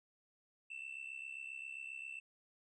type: tone with amplitude modulation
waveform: triangle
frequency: 2670 Hz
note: E7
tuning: 22 cents sharp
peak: -38 dBFS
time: 0.7-2.2 s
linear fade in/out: 10 ms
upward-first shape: sine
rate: 67.5 Hz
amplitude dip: 85%
effects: tanh soft clip ceiling -38 dBFS + resampled to 24000 Hz